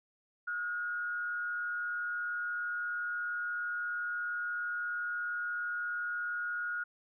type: tone with frequency modulation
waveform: sine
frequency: 1437 Hz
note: F6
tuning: 49 cents sharp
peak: -33 dBFS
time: 0.47-6.84 s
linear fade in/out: 10 ms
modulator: 137 Hz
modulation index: 0.42
effects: none